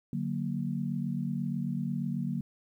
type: chord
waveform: sine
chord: D augmented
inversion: none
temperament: equal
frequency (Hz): 146.83 / 185 / 233.1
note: D3 / F#3 / A#3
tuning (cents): 0 / 0 / 0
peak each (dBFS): -34 / -34 / -34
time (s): 0.13-2.41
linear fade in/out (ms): 2
effects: 11-bit